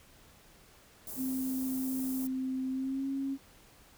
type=band-stop noise; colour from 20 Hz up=white; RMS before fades=-42 dBFS; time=1.07-2.27 s; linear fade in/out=2 ms; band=570 to 10000 Hz; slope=12 dB/octave
type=tone with pitch glide; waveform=sine; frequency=260.7 to 272.1 Hz; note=C4 to C#4; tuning=-6 to -32 cents; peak=-31 dBFS; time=1.16-3.38 s; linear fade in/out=50 ms; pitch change=+74 cents; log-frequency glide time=2.7-3.07 s
effects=pink hiss -59 dBFS RMS until 3.97 s